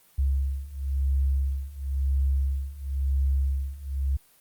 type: beating tone pair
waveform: sine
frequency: 67.5 / 68.47 Hz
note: C#2 / C#2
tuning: -45 / -21 cents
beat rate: 0.97 Hz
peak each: -27 / -25 dBFS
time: 0.18-4.17 s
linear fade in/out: 10 ms
effects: white hiss -59 dBFS RMS until 4.4 s + Opus 32 kbps